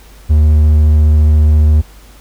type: tone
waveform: triangle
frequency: 76.2 Hz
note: D#2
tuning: 36 cents flat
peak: -3 dBFS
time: 0.29-1.82 s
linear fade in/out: 20 ms
effects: added 50 Hz sine -37 dBFS peak until 2.2 s + pink hiss -43 dBFS RMS until 2.2 s